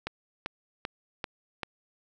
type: click train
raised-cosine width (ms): 0.3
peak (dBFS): -16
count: 5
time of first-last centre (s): 0.07-1.633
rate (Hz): 2.56
effects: none